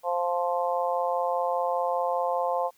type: harmonic tone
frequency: 175 Hz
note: F3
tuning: 4 cents sharp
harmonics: 3 / 4 / 5 / 6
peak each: -28 / -29 / -30 / -32 dBFS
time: 0.03-2.71 s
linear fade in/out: 50 ms
effects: white hiss -63 dBFS RMS until 2.77 s